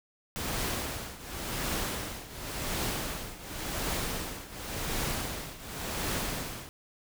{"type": "noise with tremolo", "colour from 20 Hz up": "pink", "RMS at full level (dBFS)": -31, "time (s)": [0.36, 6.69], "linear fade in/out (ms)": 0, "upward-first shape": "triangle", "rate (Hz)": 0.91, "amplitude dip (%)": 85, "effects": []}